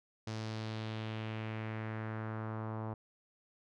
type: tone with low-pass filter sweep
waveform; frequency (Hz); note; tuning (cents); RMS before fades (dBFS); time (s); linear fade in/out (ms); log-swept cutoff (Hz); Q
sawtooth; 110; A2; 0; -40; 0.27-2.94; 5; 5600 to 960; 2
effects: none